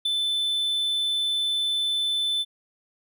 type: tone with ADSR envelope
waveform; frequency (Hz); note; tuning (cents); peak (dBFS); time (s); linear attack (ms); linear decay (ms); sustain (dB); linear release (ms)
triangle; 3520; A7; 0; -18; 0.05-2.45; 8; 8; -3; 39
effects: none

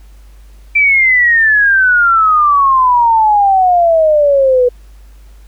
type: exponential sweep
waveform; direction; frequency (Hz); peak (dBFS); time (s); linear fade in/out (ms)
sine; down; 2349 to 486.2; -6; 0.75-4.69; 10
effects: added 50 Hz sine -35 dBFS peak until 5.47 s + pink hiss -51 dBFS RMS until 5.47 s

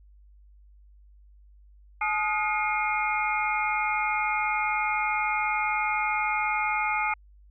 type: tone cluster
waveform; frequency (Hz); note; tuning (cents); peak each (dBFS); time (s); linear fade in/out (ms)
sine; 854 / 1247 / 1437 / 2140 / 2435; G#5 / D#6 / F6 / C7 / D#7; +48 / +3 / +49 / +38 / -38; -28 / -31 / -36 / -29 / -32; 2.01-7.14; 5
effects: added 50 Hz sine -51 dBFS peak until 7.5 s

